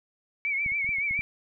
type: tone with vibrato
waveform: sine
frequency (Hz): 2251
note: C#7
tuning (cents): +26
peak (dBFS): -25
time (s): 0.45-1.21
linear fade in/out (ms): 0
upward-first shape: triangle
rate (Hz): 7.1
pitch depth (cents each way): 87
type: clicks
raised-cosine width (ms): 5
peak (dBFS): -28 / -36 / -36 / -30 / -37 / -30 / -27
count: 7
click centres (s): 0.662 / 0.72 / 0.845 / 0.891 / 0.985 / 1.11 / 1.192
effects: none